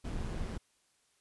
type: noise with amplitude modulation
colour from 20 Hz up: brown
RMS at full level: -35 dBFS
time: 0.04-0.58 s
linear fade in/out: 10 ms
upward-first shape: sine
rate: 175 Hz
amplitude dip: 50%
effects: white hiss -72 dBFS RMS until 1.2 s + resampled to 24000 Hz